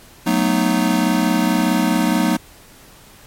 square chord, B dominant seventh, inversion second, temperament just, 185.21 / 222.2 / 246.9 / 308.7 Hz, F#3 / A3 / B3 / D#4, +2 / +17 / 0 / -14 cents, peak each -21 dBFS, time 0.26-2.37 s, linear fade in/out 10 ms, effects pink hiss -45 dBFS RMS until 3.26 s + MP3 64 kbps

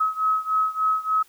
sine beating tone pair, 1279 / 1282.4 Hz, D#6 / E6, +47 / -48 cents, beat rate 3.4 Hz, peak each -22 / -24 dBFS, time 0-1.23 s, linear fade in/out 10 ms, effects white hiss -56 dBFS RMS until 1.28 s

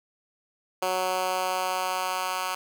10% pulse tone with high-pass filter sweep, 185 Hz, F#3, in tune, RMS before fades -28 dBFS, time 0.82-2.55 s, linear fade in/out 5 ms, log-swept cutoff 510 to 1100 Hz, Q 1.2, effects none

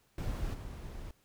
brown noise with level steps, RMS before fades -36 / -43 dBFS, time 0.18-1.11 s, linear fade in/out 2 ms, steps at 0.53 s, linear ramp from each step 20 ms, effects pink hiss -70 dBFS RMS until 1.24 s

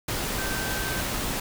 sine tone in noise, 1552 Hz, G6, 18 cents flat, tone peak -33 dBFS, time 0.38-1.01 s, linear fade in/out 5 ms, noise pink, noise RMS -29 dBFS, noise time 0.08-1.4 s, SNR -7 dB, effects none

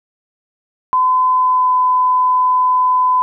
sine tone with pitch glide, 1017 to 1008.8 Hz, C6 to B5, -50 to +36 cents, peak -10 dBFS, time 0.93-3.22 s, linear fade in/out 0 ms, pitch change -14 cents, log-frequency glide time 1.29-1.74 s, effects none

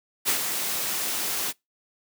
white noise with ADSR envelope, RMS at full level -22 dBFS, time 0.25-1.53 s, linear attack 36 ms, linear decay 91 ms, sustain -6 dB, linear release 34 ms, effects noise-tail reverb RT60 0.2 s tail -26 dB re dry + high-pass 150 Hz 12 dB/octave

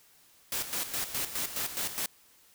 white noise with tremolo, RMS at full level -32 dBFS, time 0.52-2.06 s, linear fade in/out 2 ms, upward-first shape square, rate 4.8 Hz, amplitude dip 65%, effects white hiss -61 dBFS RMS until 2.54 s

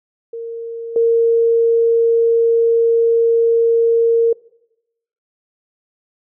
sine tone with level steps, 461.2 Hz, A#4, 19 cents flat, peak -24 / -10 dBFS, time 0.33-4.33 s, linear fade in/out 5 ms, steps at 0.96 s, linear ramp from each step 2 ms, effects noise-tail reverb RT60 0.9 s tail -22 dB re dry

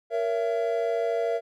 triangle chord, A# diminished, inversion none, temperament just, 466.2 / 559.4 / 671.3 Hz, A#4 / C#5 / E5, 0 / +16 / +31 cents, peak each -25 / -31 / -25 dBFS, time 0.1-1.41 s, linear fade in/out 50 ms, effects none

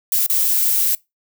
violet noise with dropouts, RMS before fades -17 dBFS, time 0.12-0.95 s, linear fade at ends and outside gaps 2 ms, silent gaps 0.264-0.298 s, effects noise-tail reverb RT60 0.2 s tail -23 dB re dry

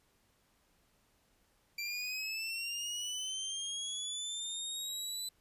25% pulse linear sweep, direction up, 2349 to 4006 Hz, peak -33 dBFS, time 1.78-5.29 s, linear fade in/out 5 ms, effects pink hiss -72 dBFS RMS until 5.4 s + resampled to 32000 Hz

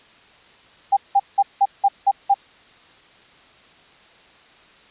sine tone bursts, 796 Hz, G5, 26 cents sharp, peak -11 dBFS, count 7, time 0.92-2.343 s, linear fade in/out 10 ms, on 49 ms, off 180 ms, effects white hiss -50 dBFS RMS until 4.9 s + resampled to 8000 Hz

